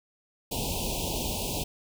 pink band-stop noise, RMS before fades -31 dBFS, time 0.51-1.64 s, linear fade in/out 10 ms, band 960 to 2500 Hz, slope 96 dB/octave, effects none

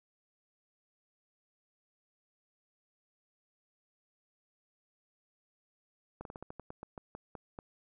slowing click train, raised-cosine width 1 ms, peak -29 dBFS, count 13, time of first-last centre 6.21-7.589 s, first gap 42 ms, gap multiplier 1.17, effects none

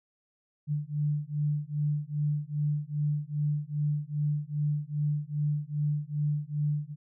sine beating tone pair, 146.9 / 149.4 Hz, D3 / D3, +1 / +30 cents, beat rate 2.5 Hz, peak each -30 dBFS, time 0.67-6.96 s, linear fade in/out 50 ms, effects none

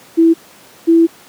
sine tone pair in turn, 329.6 / 331.5 Hz, E4 / E4, 0 / +10 cents, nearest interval unison, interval 10 cents, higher second, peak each -5 dBFS, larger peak neither, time 0.17-0.34 / 0.87-1.07 s, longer second, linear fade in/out 20 ms, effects pink hiss -42 dBFS RMS until 1.28 s + high-pass 200 Hz 12 dB/octave

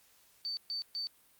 sine tone bursts, 4559 Hz, C#8, 48 cents sharp, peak -34 dBFS, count 3, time 0.45-1.07 s, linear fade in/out 0 ms, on 120 ms, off 130 ms, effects white hiss -65 dBFS RMS until 1.39 s + Opus 48 kbps

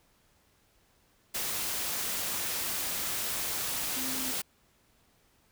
sine tone in noise, 260 Hz, C4, 11 cents flat, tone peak -39 dBFS, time 3.96-4.32 s, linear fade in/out 10 ms, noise white, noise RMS -33 dBFS, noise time 1.34-4.42 s, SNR -9 dB, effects pink hiss -67 dBFS RMS until 5.51 s

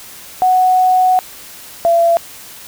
sine tone pair in turn, 740 / 677.2 Hz, F#5 / E5, 0 / +46 cents, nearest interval major second, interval 154 cents, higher first, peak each -8 dBFS, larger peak neither, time 0.42-1.19 / 1.85-2.17 s, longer first, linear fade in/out 0 ms, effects white hiss -35 dBFS RMS until 2.67 s

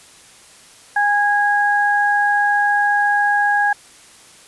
sine tone pair together, 820 / 1647.6 Hz, G#5 / G#6, -22 / -14 cents, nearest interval octave, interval 1208 cents, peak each -16 dBFS, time 0.96-3.73 s, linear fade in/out 5 ms, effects white hiss -45 dBFS RMS until 4.47 s + resampled to 24000 Hz

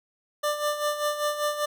25% pulse tone with tremolo, 593 Hz, D5, 17 cents sharp, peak -19 dBFS, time 0.43-1.66 s, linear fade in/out 10 ms, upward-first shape sine, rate 5.1 Hz, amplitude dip 65%, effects none

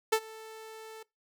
sawtooth tone with ADSR envelope, 441.1 Hz, A4, 4 cents sharp, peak -17 dBFS, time 0.12-1.03 s, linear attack 10 ms, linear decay 65 ms, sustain -23 dB, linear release 6 ms, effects noise-tail reverb RT60 0.2 s tail -22 dB re dry

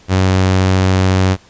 sawtooth tone, 93.9 Hz, F#2, 26 cents sharp, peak -6 dBFS, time 0.08-1.37 s, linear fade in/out 50 ms, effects pink hiss -46 dBFS RMS until 1.49 s + resampled to 16000 Hz

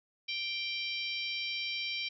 harmonic tone, 784 Hz, G5, in tune, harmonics 3 / 4 / 5 / 6 / 7, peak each -37 / -39 / -41 / -43 / -44 dBFS, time 0.28-2.09 s, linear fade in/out 10 ms, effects none

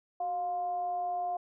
sine tone with frequency modulation, 709 Hz, F5, 26 cents sharp, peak -30 dBFS, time 0.2-1.37 s, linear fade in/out 5 ms, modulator 337 Hz, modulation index 0.26, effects none

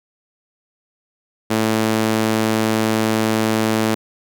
sawtooth tone with high-pass filter, 110 Hz, A2, in tune, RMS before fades -18 dBFS, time 1.5-3.95 s, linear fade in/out 10 ms, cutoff 230 Hz, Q 1.1, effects none

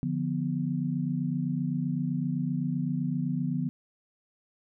sine chord, B diminished, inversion first, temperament equal, 146.83 / 174.61 / 246.9 Hz, D3 / F3 / B3, 0 / 0 / 0 cents, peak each -31 dBFS, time 0.03-3.69 s, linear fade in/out 0 ms, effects none

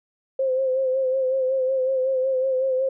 sine tone with vibrato, 523.3 Hz, C5, in tune, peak -19 dBFS, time 0.39-2.89 s, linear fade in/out 5 ms, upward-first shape sine, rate 5.4 Hz, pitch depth 41 cents each way, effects none

